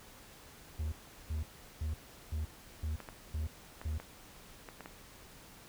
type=tone bursts; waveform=triangle; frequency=77.1 Hz; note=D#2; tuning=15 cents flat; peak=-31 dBFS; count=7; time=0.79-3.98 s; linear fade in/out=5 ms; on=130 ms; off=380 ms
type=clicks; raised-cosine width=0.5 ms; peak=-30 dBFS; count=7; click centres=3.003 / 3.088 / 3.815 / 4 / 4.688 / 4.807 / 4.859 s
effects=pink hiss -55 dBFS RMS until 5.68 s